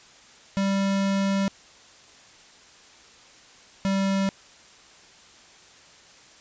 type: tone pair in turn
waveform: square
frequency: 196 / 194.65 Hz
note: G3 / G3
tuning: 0 / -12 cents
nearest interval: unison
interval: 12 cents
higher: first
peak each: -22 dBFS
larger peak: neither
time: 0.57-1.48 / 3.85-4.29 s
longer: first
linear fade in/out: 0 ms
effects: white hiss -51 dBFS RMS until 6.4 s + resampled to 16000 Hz